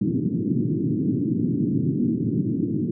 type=band-pass noise; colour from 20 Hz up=white; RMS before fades=-23 dBFS; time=0.01-2.91 s; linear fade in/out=5 ms; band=110 to 330 Hz; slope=48 dB/octave; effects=none